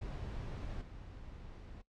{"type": "noise with level steps", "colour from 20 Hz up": "brown", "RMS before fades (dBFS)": [-42, -50], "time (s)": [0.01, 1.82], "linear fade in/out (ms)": 10, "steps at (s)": 0.81, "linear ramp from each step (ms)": 5, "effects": ["noise-tail reverb RT60 0.1 s tail -17 dB re dry", "low-pass 5000 Hz 12 dB/octave"]}